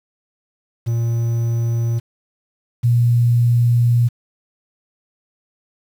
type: tone pair in turn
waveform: triangle / sine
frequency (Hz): 116.54 / 119.54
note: A#2 / A#2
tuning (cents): 0 / +44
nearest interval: unison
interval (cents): 44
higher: second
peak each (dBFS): -14 / -11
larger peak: second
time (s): 0.86-2 / 2.83-4.09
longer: second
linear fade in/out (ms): 20
effects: 7-bit